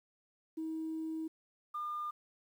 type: tone pair in turn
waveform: sine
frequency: 319.4 / 1205.9 Hz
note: D#4 / D6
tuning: +45 / +45 cents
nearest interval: octave + major seventh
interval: 2300 cents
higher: second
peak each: -35 / -35 dBFS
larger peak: neither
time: 0.57-1.28 / 1.74-2.11 s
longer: first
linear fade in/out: 10 ms
effects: tanh soft clip ceiling -32 dBFS + 11-bit